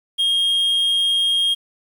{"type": "tone", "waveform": "triangle", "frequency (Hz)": 3241, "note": "G#7", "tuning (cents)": -43, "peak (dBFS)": -14, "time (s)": [0.18, 1.55], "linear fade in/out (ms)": 20, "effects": ["8-bit"]}